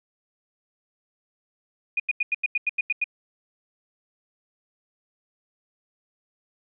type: tone bursts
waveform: sine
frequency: 2457 Hz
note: D#7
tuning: 22 cents flat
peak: -20 dBFS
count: 10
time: 1.97-3.042 s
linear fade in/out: 5 ms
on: 28 ms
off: 88 ms
effects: none